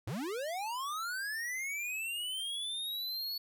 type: linear sweep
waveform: square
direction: up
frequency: 88.4 to 4435 Hz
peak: -36 dBFS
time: 0.07-3.38 s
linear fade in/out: 5 ms
effects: none